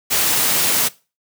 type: noise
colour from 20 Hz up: white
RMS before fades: -17 dBFS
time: 0.1-0.89 s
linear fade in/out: 20 ms
effects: noise-tail reverb RT60 0.3 s tail -20 dB re dry + high-pass 100 Hz 12 dB/octave